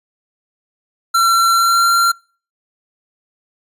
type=tone with pitch glide; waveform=square; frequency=1358 to 1375.4 Hz; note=F6 to F6; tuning=-49 to -27 cents; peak=-11 dBFS; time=1.14-2.12 s; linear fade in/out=10 ms; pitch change=+22 cents; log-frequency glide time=1.51-1.87 s; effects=noise-tail reverb RT60 0.4 s tail -26 dB re dry + resampled to 32000 Hz